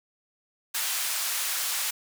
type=band-pass noise; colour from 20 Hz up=white; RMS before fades=-29 dBFS; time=0.74-1.91 s; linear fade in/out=10 ms; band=990 to 15000 Hz; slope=12 dB/octave; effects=none